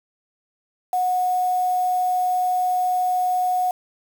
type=tone with quantisation; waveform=sine; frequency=731 Hz; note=F#5; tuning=21 cents flat; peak=-18 dBFS; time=0.93-3.71 s; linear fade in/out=2 ms; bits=6; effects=none